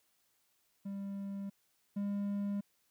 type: tone pair in turn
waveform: triangle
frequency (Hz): 198 / 201.8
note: G3 / G#3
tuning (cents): +18 / -49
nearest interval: unison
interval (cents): 33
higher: second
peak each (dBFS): -36 / -31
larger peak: second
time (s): 0.85-1.5 / 1.96-2.61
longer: neither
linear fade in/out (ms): 10
effects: white hiss -75 dBFS RMS until 2.9 s